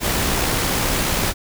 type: noise with amplitude modulation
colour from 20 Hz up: pink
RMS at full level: -19 dBFS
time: 0-1.34 s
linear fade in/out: 50 ms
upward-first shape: sine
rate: 66.7 Hz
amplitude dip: 25%
effects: none